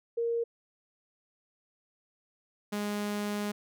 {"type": "tone pair in turn", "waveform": ["sine", "sawtooth"], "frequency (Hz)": [466.2, 206.8], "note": ["A#4", "G#3"], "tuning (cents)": [0, -7], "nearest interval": "octave + major second", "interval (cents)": 1407, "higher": "first", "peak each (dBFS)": -27, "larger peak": "neither", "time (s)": [[0.17, 0.44], [2.72, 3.52]], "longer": "second", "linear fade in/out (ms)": 10, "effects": []}